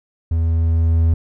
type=tone with level ramp; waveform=triangle; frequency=82.1 Hz; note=E2; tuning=6 cents flat; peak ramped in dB=-13 to -9 dBFS; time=0.31-1.14 s; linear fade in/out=5 ms; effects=none